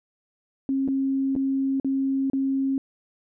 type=tone with dropouts; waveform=sine; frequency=270 Hz; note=C#4; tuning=45 cents flat; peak=-21 dBFS; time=0.69-2.78 s; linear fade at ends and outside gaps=1 ms; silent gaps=0.878-0.885 / 1.353-1.362 / 1.799-1.846 / 2.3-2.333 s; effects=none